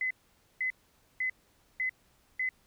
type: tone bursts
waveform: sine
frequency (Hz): 2029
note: B6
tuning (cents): +46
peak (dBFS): -28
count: 5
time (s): 0.01-2.49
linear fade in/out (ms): 2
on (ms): 96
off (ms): 500
effects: pink hiss -67 dBFS RMS until 2.66 s